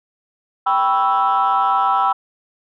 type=chord; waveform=sine; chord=C# half-diminished seventh; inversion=second; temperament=equal; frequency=784 / 987.8 / 1108.7 / 1318.5 Hz; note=G5 / B5 / C#6 / E6; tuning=0 / 0 / 0 / 0 cents; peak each=-17 / -18 / -23 / -17 dBFS; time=0.66-2.13 s; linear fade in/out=10 ms; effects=tanh soft clip ceiling -8 dBFS